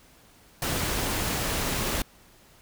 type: noise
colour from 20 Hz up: pink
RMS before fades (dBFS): -28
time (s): 0.62-2.02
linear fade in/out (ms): 2
effects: pink hiss -56 dBFS RMS until 2.61 s